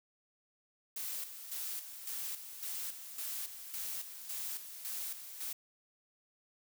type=noise with tremolo; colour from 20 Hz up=blue; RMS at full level=-40 dBFS; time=0.96-5.53 s; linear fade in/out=5 ms; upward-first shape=square; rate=1.8 Hz; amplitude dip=60%; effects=none